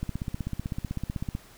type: click train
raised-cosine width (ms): 5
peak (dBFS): -18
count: 22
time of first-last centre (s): 0.03-1.351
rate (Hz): 15.9
effects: pink hiss -53 dBFS RMS until 1.57 s